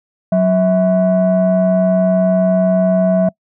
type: tone pair together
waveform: sine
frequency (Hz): 185 / 651.1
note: F#3 / E5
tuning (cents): 0 / -22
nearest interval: octave + minor seventh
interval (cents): 2178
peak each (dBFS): -11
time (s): 0.32-3.29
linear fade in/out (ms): 5
effects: noise-tail reverb RT60 0.1 s tail -25 dB re dry + tanh soft clip ceiling -6 dBFS